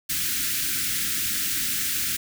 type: band-stop noise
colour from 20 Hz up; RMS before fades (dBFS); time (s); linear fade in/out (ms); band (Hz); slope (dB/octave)
white; -26; 0.09-2.17; 10; 330 to 1400; 48
effects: none